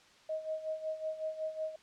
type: tone with tremolo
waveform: sine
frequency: 629 Hz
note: D#5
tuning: 19 cents sharp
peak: -32 dBFS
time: 0.29-1.76 s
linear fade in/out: 5 ms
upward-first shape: sine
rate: 5.4 Hz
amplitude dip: 75%
effects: white hiss -61 dBFS RMS until 1.82 s + low-pass 5000 Hz 12 dB/octave